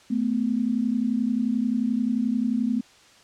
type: tone pair together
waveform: sine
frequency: 219.7 / 251.1 Hz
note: A3 / B3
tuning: -2 / +29 cents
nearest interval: major second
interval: 231 cents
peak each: -24 dBFS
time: 0.1-2.81 s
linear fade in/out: 10 ms
effects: white hiss -53 dBFS RMS until 3.23 s + low-pass 6000 Hz 12 dB/octave